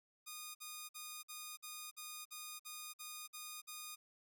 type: tone bursts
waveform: 5% pulse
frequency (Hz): 1229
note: D#6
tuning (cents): -22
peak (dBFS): -35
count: 11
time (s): 0.26-3.96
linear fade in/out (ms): 20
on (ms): 290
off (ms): 51
effects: none